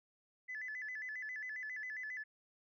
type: tone with vibrato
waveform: sine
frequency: 1864.7 Hz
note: A#6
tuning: in tune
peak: -40 dBFS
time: 0.48-2.24 s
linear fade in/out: 20 ms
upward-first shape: square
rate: 7.4 Hz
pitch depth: 130 cents each way
effects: tanh soft clip ceiling -36 dBFS